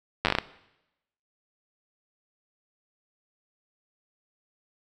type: slowing click train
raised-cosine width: 0.3 ms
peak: -6 dBFS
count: 8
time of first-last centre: 0.25-0.386 s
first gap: 9 ms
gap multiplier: 1.25
effects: noise-tail reverb RT60 0.9 s tail -18 dB re dry